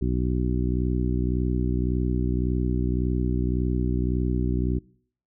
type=harmonic tone; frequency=61.8 Hz; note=B1; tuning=2 cents sharp; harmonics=1 / 2 / 3 / 4 / 5 / 6; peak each=-25 / -28 / -30 / -31 / -32 / -33 dBFS; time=0.01-4.79 s; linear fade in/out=10 ms; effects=noise-tail reverb RT60 0.6 s tail -24 dB re dry